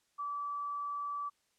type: tone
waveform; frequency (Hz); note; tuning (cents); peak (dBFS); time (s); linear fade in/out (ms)
sine; 1155; D6; -29; -35; 0.18-1.3; 20
effects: white hiss -75 dBFS RMS until 1.58 s + low-pass 9000 Hz 12 dB/octave